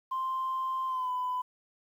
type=tone with pitch glide; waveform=sine; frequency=1046.5 to 1002.1 Hz; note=C6 to B5; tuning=0 to +25 cents; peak=-28 dBFS; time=0.11-1.42 s; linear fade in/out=10 ms; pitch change=-75 cents; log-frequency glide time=0.87-1.1 s; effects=tanh soft clip ceiling -26 dBFS + 10-bit